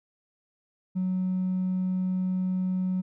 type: tone with hard clipping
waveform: sine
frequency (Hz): 185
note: F#3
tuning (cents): 0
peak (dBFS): -25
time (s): 0.95-3.02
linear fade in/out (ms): 20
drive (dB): 1
effects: none